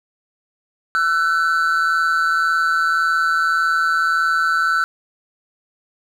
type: tone pair together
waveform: triangle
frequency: 1339 / 1500.8 Hz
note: E6 / F#6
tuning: +27 / +24 cents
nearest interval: major second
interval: 197 cents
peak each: -16 dBFS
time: 0.95-4.84 s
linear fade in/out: 0 ms
effects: none